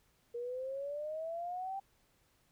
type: exponential sweep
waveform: sine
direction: up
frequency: 470.2 to 790 Hz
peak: -37 dBFS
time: 0.34-1.8 s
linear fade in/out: 10 ms
effects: pink hiss -72 dBFS RMS until 2.51 s